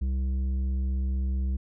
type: tone with tanh clipping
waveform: sine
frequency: 65.41 Hz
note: C2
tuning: in tune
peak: -26 dBFS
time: 0.01-1.57 s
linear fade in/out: 10 ms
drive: 8 dB
effects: none